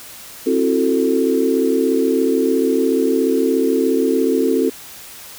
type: chord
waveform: sine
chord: F# half-diminished seventh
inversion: second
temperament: just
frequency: 266.4 / 333 / 370 / 444 Hz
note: C4 / E4 / F#4 / A4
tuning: +31 / +18 / 0 / +16 cents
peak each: -18 / -21 / -20 / -18 dBFS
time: 0.46-4.7 s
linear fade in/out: 10 ms
effects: white hiss -37 dBFS RMS until 5.38 s